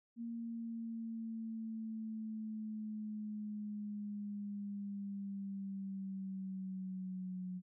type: linear sweep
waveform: sine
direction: down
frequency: 233.1 to 182.3 Hz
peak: -40 dBFS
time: 0.16-7.62 s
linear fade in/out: 50 ms
effects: none